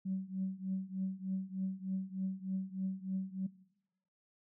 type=tone with tremolo; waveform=sine; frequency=189.6 Hz; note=F#3; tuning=43 cents sharp; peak=-31 dBFS; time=0.05-3.47 s; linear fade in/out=10 ms; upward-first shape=triangle; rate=3.3 Hz; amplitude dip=100%; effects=noise-tail reverb RT60 0.9 s tail -20 dB re dry + tanh soft clip ceiling -27 dBFS